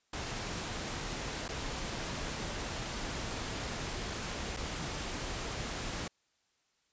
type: noise with dropouts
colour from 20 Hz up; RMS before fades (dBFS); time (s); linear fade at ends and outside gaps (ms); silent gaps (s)
pink; -38; 0.13-6.08; 5; 1.481-1.488 / 4.566-4.57
effects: white hiss -75 dBFS RMS until 6.92 s + resampled to 16000 Hz

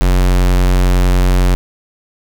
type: tone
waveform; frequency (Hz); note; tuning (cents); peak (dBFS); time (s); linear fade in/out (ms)
square; 45.45; F#1; -30; -9; 0.01-1.55; 0
effects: none

